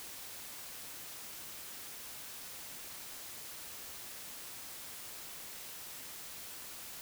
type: silence
effects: white hiss -47 dBFS RMS until 7.01 s